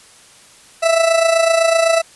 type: tone with amplitude modulation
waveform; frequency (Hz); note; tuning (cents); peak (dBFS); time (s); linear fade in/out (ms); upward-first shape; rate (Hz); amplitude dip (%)
40% pulse; 660; E5; +2; -8; 0.82-2.02; 20; sine; 27.9; 60
effects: white hiss -45 dBFS RMS until 2.15 s + resampled to 24000 Hz